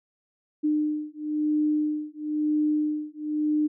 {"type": "beating tone pair", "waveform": "sine", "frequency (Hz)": [301.9, 302.9], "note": ["D4", "D#4"], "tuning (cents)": [48, -46], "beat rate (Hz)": 1, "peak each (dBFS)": -26, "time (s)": [0.63, 3.68], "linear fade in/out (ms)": 20, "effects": []}